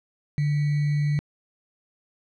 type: tone with sample-and-hold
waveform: sine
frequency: 146.83 Hz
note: D3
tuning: in tune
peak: -20 dBFS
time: 0.38-1.19 s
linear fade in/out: 0 ms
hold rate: 2100 Hz
effects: low-pass 4000 Hz 12 dB/octave